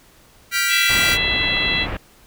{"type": "chord", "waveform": "sawtooth", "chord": "G dominant seventh", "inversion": "third", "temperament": "equal with one note detuned", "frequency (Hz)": [1396.9, 1568, 1960.8, 2349], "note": ["F6", "G6", "B6", "D7"], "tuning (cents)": [0, 0, -13, 0], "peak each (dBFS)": [-19, -23, -18, -20], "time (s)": [0.51, 1.18], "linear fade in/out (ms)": 50}
{"type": "harmonic tone", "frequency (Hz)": 667, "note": "E5", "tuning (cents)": 20, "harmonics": [3, 4, 5, 6], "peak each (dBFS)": [-22, -23, -23, -25], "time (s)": [0.68, 1.87], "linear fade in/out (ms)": 50}
{"type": "low-pass noise", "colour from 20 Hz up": "pink", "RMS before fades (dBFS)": -27, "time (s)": [0.89, 1.97], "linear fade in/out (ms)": 5, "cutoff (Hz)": 2700, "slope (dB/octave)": 24}
{"effects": ["pink hiss -51 dBFS RMS until 2.26 s"]}